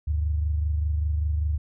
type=tone pair together; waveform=sine; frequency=75 / 100.11 Hz; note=D2 / G2; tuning=+37 / +37 cents; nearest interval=perfect fourth; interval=500 cents; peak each=-22 / -33 dBFS; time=0.07-1.58 s; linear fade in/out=10 ms; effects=none